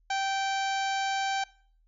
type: harmonic tone with a mistuned harmonic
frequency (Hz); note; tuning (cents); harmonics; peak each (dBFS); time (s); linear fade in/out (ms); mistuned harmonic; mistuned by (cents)
780; G5; -9; 1 / 2 / 3 / 4 / 5 / 6 / 7 / 8 / 9; -28 / -34 / -38 / -40 / -42 / -44 / -45 / -46 / -47; 0.1-1.44; 5; 6; -38
effects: noise-tail reverb RT60 0.5 s tail -22 dB re dry + added 40 Hz sine -62 dBFS peak until 1.87 s